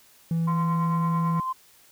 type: tone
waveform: triangle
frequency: 165.4 Hz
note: E3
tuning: 6 cents sharp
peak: -19 dBFS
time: 0.31-1.4 s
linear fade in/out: 2 ms
type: tone with tremolo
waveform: sine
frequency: 1038 Hz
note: C6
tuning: 14 cents flat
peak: -24 dBFS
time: 0.47-1.53 s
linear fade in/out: 10 ms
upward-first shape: sine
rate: 9 Hz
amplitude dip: 35%
effects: tanh soft clip ceiling -17 dBFS + white hiss -56 dBFS RMS until 1.91 s